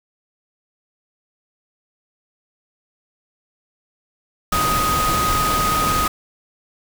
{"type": "tone in noise", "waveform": "sine", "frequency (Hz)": 1250, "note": "D#6", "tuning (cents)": 8, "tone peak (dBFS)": -18, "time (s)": [4.52, 6.08], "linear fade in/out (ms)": 5, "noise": "pink", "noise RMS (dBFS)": -22, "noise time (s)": [4.52, 6.08], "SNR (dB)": 1, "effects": []}